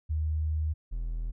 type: tone pair in turn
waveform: sine / triangle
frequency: 77.78 / 40.94 Hz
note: D#2 / E1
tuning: 0 / -11 cents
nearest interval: major seventh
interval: 1111 cents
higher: first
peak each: -26 / -28 dBFS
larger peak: first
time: 0.09-0.74 / 0.91-1.32 s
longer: first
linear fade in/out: 20 ms
effects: none